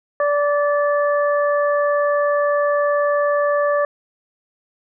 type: harmonic tone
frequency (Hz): 581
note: D5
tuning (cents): -19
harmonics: 1 / 2 / 3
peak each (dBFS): -16 / -22 / -26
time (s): 0.2-3.85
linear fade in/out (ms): 2
effects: none